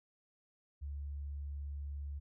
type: tone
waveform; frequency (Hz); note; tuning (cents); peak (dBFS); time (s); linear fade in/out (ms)
sine; 71.4; D2; -48; -39; 0.81-2.2; 20
effects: none